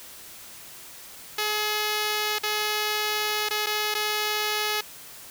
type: tone with dropouts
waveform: 5% pulse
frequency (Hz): 423.5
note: G#4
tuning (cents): +34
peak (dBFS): -13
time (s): 1.38-4.81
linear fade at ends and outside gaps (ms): 5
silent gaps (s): 2.386-2.433 / 3.489-3.507 / 3.662-3.667 / 3.943-3.949
effects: white hiss -44 dBFS RMS until 5.3 s